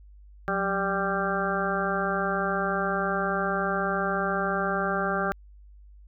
harmonic tone with a mistuned harmonic, 196.7 Hz, G3, 6 cents sharp, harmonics 1 / 2 / 3 / 4 / 6 / 7 / 8, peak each -32 / -32 / -32 / -32 / -32 / -32 / -32 dBFS, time 0.48-5.32 s, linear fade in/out 0 ms, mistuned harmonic 1, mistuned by -120 cents, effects added 50 Hz sine -47 dBFS peak until 6.07 s

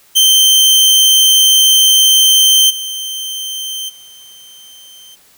sawtooth tone with level steps, 3117 Hz, G7, 11 cents flat, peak -3 / -17 / -33 dBFS, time 0.15-5.16 s, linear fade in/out 20 ms, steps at 2.69 / 3.88 s, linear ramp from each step 20 ms, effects white hiss -48 dBFS RMS until 5.37 s

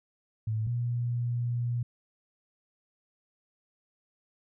sine tone pair in turn, 109.8 / 120.25 Hz, A2 / B2, -3 / -46 cents, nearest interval major second, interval 157 cents, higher second, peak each -27 dBFS, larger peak neither, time 0.47-0.67 / 0.67-1.83 s, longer second, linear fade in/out 5 ms, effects none

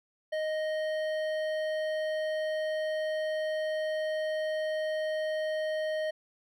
sine tone with hard clipping, 622.3 Hz, D#5, in tune, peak -31 dBFS, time 0.32-6.11 s, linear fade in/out 10 ms, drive 11 dB, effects none

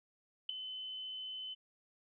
sine tone with ADSR envelope, 3038 Hz, F#7, 45 cents sharp, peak -29 dBFS, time 0.49-1.55 s, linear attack 5 ms, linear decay 3 ms, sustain -12 dB, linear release 22 ms, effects none

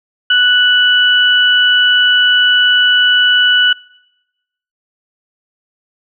sine tone pair together, 1481.4 / 2960 Hz, F#6 / F#7, +2 / 0 cents, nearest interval octave, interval 1198 cents, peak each -10 dBFS, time 0.3-3.73 s, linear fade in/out 5 ms, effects noise-tail reverb RT60 1.0 s tail -25 dB re dry

